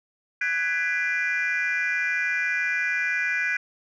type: chord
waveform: sine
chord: G# half-diminished seventh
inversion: third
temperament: just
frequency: 1495.1 / 1661.2 / 1993.5 / 2392 Hz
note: F#6 / G#6 / B6 / D7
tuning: +18 / 0 / +16 / +31 cents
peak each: -27 dBFS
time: 0.41-3.57 s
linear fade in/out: 5 ms
effects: tanh soft clip ceiling -17 dBFS